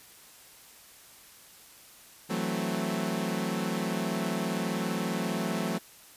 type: chord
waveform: sawtooth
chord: F# half-diminished seventh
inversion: third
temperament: equal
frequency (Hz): 164.81 / 185 / 220 / 261.6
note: E3 / F#3 / A3 / C4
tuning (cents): 0 / 0 / 0 / 0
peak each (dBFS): -32 / -29 / -29 / -33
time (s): 2.29-5.79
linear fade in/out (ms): 20
effects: white hiss -53 dBFS RMS until 6.16 s + resampled to 32000 Hz